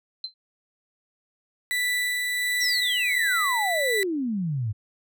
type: tone with exponential decay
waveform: sine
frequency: 4095 Hz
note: C8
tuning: 38 cents flat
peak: -25 dBFS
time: 0.24-0.34 s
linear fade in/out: 2 ms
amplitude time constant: 20 ms
type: tone with tremolo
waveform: 35% pulse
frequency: 1975.5 Hz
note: B6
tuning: in tune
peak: -21 dBFS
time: 1.71-4.03 s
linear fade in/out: 0 ms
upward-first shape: sine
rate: 1.4 Hz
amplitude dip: 25%
type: exponential sweep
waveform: sine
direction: down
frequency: 5920 to 100 Hz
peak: -24 dBFS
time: 2.6-4.73 s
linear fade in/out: 20 ms
effects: none